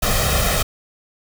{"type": "noise with comb filter", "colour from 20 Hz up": "pink", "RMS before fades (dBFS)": -18, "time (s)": [0.02, 0.63], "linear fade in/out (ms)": 10, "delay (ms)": 1.6, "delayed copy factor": 0.7, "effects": []}